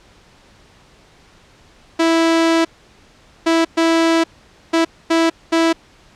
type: tone bursts at uneven times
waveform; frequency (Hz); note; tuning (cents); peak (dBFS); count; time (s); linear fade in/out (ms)
sawtooth; 329.1; E4; -3; -8; 6; 1.99-2.65 / 3.46-3.65 / 3.77-4.24 / 4.73-4.85 / 5.1-5.3 / 5.52-5.73; 10
effects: pink hiss -49 dBFS RMS until 6.15 s + low-pass 6000 Hz 12 dB/octave